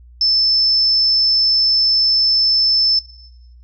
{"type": "tone", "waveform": "sine", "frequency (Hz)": 5274, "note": "E8", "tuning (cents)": 0, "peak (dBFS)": -12, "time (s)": [0.21, 2.99], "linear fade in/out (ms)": 2, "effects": ["noise-tail reverb RT60 1.0 s tail -17 dB re dry", "added 60 Hz sine -40 dBFS peak until 3.63 s"]}